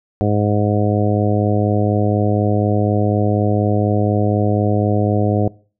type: harmonic tone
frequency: 104.1 Hz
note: G#2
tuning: 5 cents sharp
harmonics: 1 / 2 / 3 / 4 / 5 / 6 / 7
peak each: -17 / -20 / -22 / -23 / -24 / -25 / -25 dBFS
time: 0.21-5.48 s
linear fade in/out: 0 ms
effects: noise-tail reverb RT60 0.4 s tail -22 dB re dry